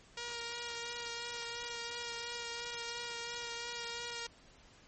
5% pulse tone with vibrato, 472.2 Hz, A#4, 22 cents sharp, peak -28 dBFS, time 0.17-4.27 s, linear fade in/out 5 ms, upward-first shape sine, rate 2.9 Hz, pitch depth 16 cents each way, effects pink hiss -61 dBFS RMS until 4.87 s + MP3 32 kbps

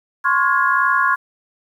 sine chord, Db major seventh, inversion third, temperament equal with one note detuned, 1046.5 / 1108.7 / 1422.2 / 1661.2 Hz, C6 / Db6 / F6 / Ab6, 0 / 0 / +31 / 0 cents, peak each -19 dBFS, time 0.24-1.16 s, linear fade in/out 20 ms, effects 8-bit

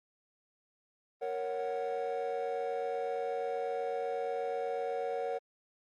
triangle chord, F# major, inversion first, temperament equal, 466.2 / 554.4 / 740 Hz, A#4 / C#5 / F#5, 0 / 0 / 0 cents, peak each -33 / -35 / -35 dBFS, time 1.21-5.39 s, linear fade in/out 20 ms, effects tanh soft clip ceiling -25 dBFS + Opus 32 kbps

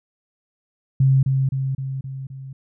sine tone with echo, 134 Hz, C3, 42 cents sharp, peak -12 dBFS, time 1-1.23 s, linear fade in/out 5 ms, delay 260 ms, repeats 5, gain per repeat -4 dB, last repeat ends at 2.53 s, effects none

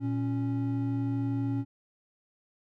triangle tone pair together, 116.54 / 277.2 Hz, A#2 / C#4, 0 / 0 cents, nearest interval octave + minor third, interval 1500 cents, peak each -28 dBFS, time 0-1.65 s, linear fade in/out 50 ms, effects none

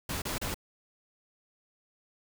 pink noise bursts, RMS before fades -34 dBFS, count 3, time 0.09-0.544 s, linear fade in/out 5 ms, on 130 ms, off 32 ms, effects none

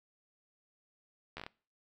slowing click train, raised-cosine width 0.3 ms, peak -26 dBFS, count 6, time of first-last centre 1.37-1.465 s, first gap 12 ms, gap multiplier 1.23, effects noise-tail reverb RT60 0.4 s tail -23 dB re dry

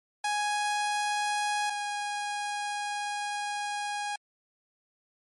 sawtooth tone pair in turn, 830.6 / 823.4 Hz, G#5 / G#5, 0 / -15 cents, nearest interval unison, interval 15 cents, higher first, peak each -23 / -27 dBFS, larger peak first, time 0.24-1.7 / 1.7-4.16 s, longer second, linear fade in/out 5 ms, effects MP3 48 kbps

